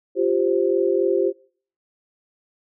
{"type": "chord", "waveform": "sine", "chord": "F suspended second", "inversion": "none", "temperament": "just", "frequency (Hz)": [349.2, 392.9, 523.8], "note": ["F4", "G4", "C5"], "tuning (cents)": [0, 4, 2], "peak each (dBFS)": [-21, -20, -23], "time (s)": [0.15, 1.33], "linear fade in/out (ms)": 50, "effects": ["noise-tail reverb RT60 0.5 s tail -23 dB re dry"]}